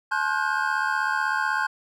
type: tone cluster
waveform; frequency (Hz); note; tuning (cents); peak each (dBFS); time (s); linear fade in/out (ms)
triangle; 861 / 1062 / 1435 / 1511 / 1587; A5 / C6 / F6 / F#6 / G6; -38 / +25 / +47 / +36 / +21; -27; 0.11-1.67; 10
effects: none